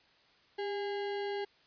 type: tone with sample-and-hold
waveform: sine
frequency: 400.9 Hz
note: G4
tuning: 39 cents sharp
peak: -33 dBFS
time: 0.58-1.45 s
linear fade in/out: 10 ms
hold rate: 1225 Hz
effects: white hiss -65 dBFS RMS until 1.66 s + resampled to 11025 Hz